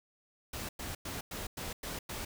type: noise bursts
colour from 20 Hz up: pink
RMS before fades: -40 dBFS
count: 7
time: 0.53-2.25 s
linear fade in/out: 5 ms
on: 160 ms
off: 100 ms
effects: none